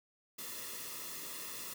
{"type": "noise with comb filter", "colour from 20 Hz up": "white", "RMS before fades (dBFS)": -44, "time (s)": [0.38, 1.74], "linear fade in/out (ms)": 10, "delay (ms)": 1.3, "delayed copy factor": -0.7, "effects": []}